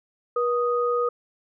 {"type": "tone pair together", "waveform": "sine", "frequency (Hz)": [481.8, 1244.5], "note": ["B4", "D#6"], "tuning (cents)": [-43, 0], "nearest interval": "octave + major third", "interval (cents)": 1643, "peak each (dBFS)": [-22, -25], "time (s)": [0.36, 1.09], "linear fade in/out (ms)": 5, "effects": []}